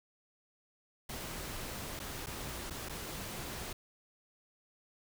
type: noise with dropouts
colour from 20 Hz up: pink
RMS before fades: -42 dBFS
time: 1.09-3.73 s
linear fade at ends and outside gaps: 5 ms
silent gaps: 1.993-1.999 / 2.262-2.268 / 2.7-2.706 / 2.888-2.894 s
effects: none